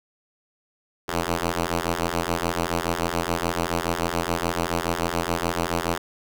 5% pulse ring-modulated tone, 85 Hz, F2, 46 cents flat, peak -9 dBFS, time 1.08-5.98 s, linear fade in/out 5 ms, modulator 379 Hz, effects none

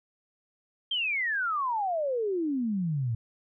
sine exponential sweep, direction down, 3216 to 109.4 Hz, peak -26 dBFS, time 0.91-3.15 s, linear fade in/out 5 ms, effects none

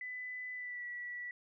sine tone with pitch glide, 2000 to 1949.8 Hz, B6 to B6, +21 to -23 cents, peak -40 dBFS, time 0.01-1.31 s, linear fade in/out 2 ms, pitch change -44 cents, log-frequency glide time 0.54-0.84 s, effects none

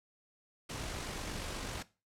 pink noise with amplitude modulation, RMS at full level -39 dBFS, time 0.69-1.83 s, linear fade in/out 10 ms, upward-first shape sine, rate 48.1 Hz, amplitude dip 30%, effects noise-tail reverb RT60 0.3 s tail -18 dB re dry + low-pass 9000 Hz 12 dB/octave

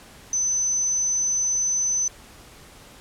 sine tone, 6080 Hz, F#8, 46 cents sharp, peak -20 dBFS, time 0.33-2.08 s, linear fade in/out 2 ms, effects pink hiss -47 dBFS RMS until 3 s + low-pass 12000 Hz 12 dB/octave

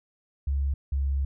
sine tone pair in turn, 69.3 / 68.74 Hz, C#2 / C#2, 0 / -14 cents, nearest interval unison, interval 14 cents, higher first, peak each -23 dBFS, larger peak neither, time 0.47-0.74 / 0.92-1.25 s, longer second, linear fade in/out 5 ms, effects none

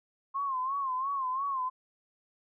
sine tone with vibrato, 1069 Hz, C6, 37 cents sharp, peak -29 dBFS, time 0.34-1.7 s, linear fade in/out 20 ms, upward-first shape sine, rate 2.9 Hz, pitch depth 96 cents each way, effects none

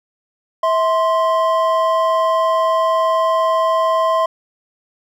triangle tone pair together, 649.6 / 1046.5 Hz, E5 / C6, -26 / 0 cents, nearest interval minor sixth, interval 826 cents, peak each -14 dBFS, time 0.63-4.26 s, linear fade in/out 5 ms, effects none

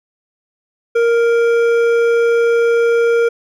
sine tone with hard clipping, 466.6 Hz, A#4, 2 cents sharp, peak -12 dBFS, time 0.95-3.29 s, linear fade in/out 10 ms, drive 9 dB, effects none

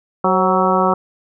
harmonic tone with a mistuned harmonic, 187.4 Hz, F#3, 22 cents sharp, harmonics 1 / 2 / 3 / 4 / 5 / 6 / 7, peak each -20 / -20 / -20 / -20 / -20 / -20 / -20 dBFS, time 0.24-0.94 s, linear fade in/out 5 ms, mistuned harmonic 3, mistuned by -50 cents, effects none

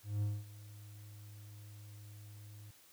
triangle tone with ADSR envelope, 103.83 Hz, G#2, in tune, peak -29 dBFS, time 0.03-2.71 s, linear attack 190 ms, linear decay 220 ms, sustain -19 dB, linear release 5 ms, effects white hiss -63 dBFS RMS until 2.92 s

